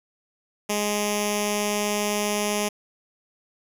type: tone with notch filter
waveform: 5% pulse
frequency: 207.7 Hz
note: G#3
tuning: in tune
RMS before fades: -25 dBFS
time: 0.69-2.69 s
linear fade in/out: 10 ms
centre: 1500 Hz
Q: 0.7
effects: resampled to 32000 Hz + 8-bit